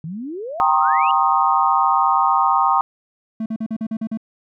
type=exponential sweep; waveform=sine; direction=up; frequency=150.1 to 2939 Hz; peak=-26 dBFS; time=0.04-1.11 s; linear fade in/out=2 ms
type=chord; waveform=sine; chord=C minor seventh; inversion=second; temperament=equal with one note detuned; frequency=784 / 932.3 / 1071 / 1244.5 Hz; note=G5 / Bb5 / C6 / Eb6; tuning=0 / 0 / +40 / 0 cents; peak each=-19 dBFS; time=0.6-2.81 s; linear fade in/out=0 ms
type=tone bursts; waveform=triangle; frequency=221.3 Hz; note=A3; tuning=10 cents sharp; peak=-19 dBFS; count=8; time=3.4-4.174 s; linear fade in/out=5 ms; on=60 ms; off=42 ms
effects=none